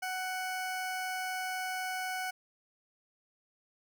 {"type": "tone", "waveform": "20% pulse", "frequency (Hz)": 744, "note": "F#5", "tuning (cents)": 9, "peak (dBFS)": -29, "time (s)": [0.02, 2.31], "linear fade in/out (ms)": 10, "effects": []}